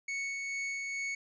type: tone with tremolo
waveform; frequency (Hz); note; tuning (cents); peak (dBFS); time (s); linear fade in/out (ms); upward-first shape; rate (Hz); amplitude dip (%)
45% pulse; 2216; C#7; -1; -33; 0.08-1.15; 5; sine; 2.3; 25
effects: resampled to 16000 Hz